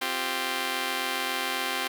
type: chord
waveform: 5% pulse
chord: C suspended fourth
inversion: none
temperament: just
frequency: 261.6 / 348.8 / 392.4 Hz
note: C4 / F4 / G4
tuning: 0 / -2 / +2 cents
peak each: -22 dBFS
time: 0.01-1.88 s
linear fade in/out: 10 ms
effects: none